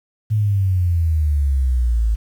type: exponential sweep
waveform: sine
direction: down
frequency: 109.6 to 53.3 Hz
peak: -14 dBFS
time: 0.3-2.16 s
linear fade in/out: 20 ms
effects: 8-bit